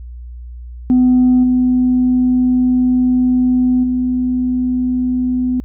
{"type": "tone with level steps", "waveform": "sine", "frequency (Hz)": 251.8, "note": "B3", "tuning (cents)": 34, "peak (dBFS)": [-6, -9, -13], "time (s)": [0.9, 5.6], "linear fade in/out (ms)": 0, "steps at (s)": [1.43, 3.83], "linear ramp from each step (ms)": 10, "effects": ["tanh soft clip ceiling -5 dBFS", "added 60 Hz sine -28 dBFS peak until 5.64 s"]}